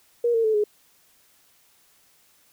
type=tone with pitch steps; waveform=sine; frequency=474.8 / 455.2 / 436.4 / 418.4 Hz; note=A#4 / A#4 / A4 / G#4; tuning=+32 / -41 / -14 / +13 cents; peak=-18 dBFS; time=0.24-0.64 s; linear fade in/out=5 ms; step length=100 ms; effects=white hiss -60 dBFS RMS until 2.52 s